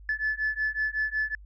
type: beating tone pair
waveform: sine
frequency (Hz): 1730 / 1735.4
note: A6 / A6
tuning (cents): -30 / -24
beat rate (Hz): 5.4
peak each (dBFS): -28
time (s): 0.09-1.35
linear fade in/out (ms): 2
effects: tanh soft clip ceiling -20 dBFS + added 50 Hz sine -45 dBFS peak until 1.45 s